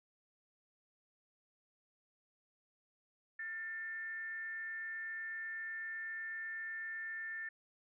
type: tone with frequency modulation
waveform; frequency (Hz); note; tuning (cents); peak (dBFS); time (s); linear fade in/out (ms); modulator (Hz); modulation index
sine; 1786; A6; +25; -40; 3.39-7.49; 5; 381; 0.32
effects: none